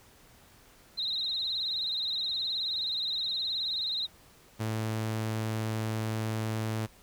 sine tone with vibrato, 3915 Hz, B7, 16 cents flat, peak -29 dBFS, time 0.97-4.07 s, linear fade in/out 20 ms, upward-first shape sine, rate 19 Hz, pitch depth 97 cents each way
sawtooth tone, 110 Hz, A2, in tune, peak -26 dBFS, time 4.59-6.87 s, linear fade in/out 20 ms
effects pink hiss -58 dBFS RMS until 7.02 s

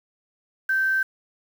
sine tone with quantisation, 1555 Hz, G6, 14 cents flat, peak -19 dBFS, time 0.69-1.03 s, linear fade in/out 5 ms, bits 7, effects none

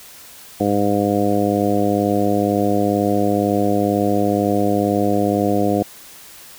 harmonic tone, 102.1 Hz, G#2, 29 cents flat, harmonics 1 / 2 / 3 / 4 / 5 / 6 / 7, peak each -26 / -21 / -20 / -24 / -22 / -26 / -23 dBFS, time 0.6-5.83 s, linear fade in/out 5 ms, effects white hiss -41 dBFS RMS until 6.58 s

